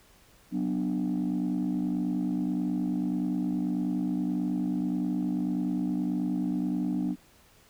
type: chord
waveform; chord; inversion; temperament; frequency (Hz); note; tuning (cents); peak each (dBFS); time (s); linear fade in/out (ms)
sine; B minor; second; just; 185.21 / 246.9 / 296.3; F#3 / B3 / D4; +2 / 0 / +15; -29; 0.51-7.16; 50
effects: tanh soft clip ceiling -22 dBFS + pink hiss -59 dBFS RMS until 7.69 s